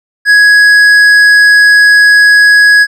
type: tone with tanh clipping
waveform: sine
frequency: 1668 Hz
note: G#6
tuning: 7 cents sharp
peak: -3 dBFS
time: 0.25-2.87 s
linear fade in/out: 50 ms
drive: 9 dB
effects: none